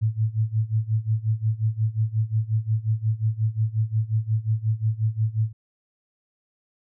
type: tone with tremolo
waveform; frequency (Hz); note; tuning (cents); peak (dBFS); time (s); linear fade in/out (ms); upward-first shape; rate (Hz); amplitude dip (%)
sine; 110; A2; 0; -17; 0.01-5.53; 20; sine; 5.6; 90
effects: none